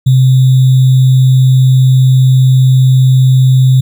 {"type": "tone with sample-and-hold", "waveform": "sine", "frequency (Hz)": 130, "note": "C3", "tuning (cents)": -11, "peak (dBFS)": -3, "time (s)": [0.06, 3.81], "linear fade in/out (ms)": 10, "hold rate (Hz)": 3675, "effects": []}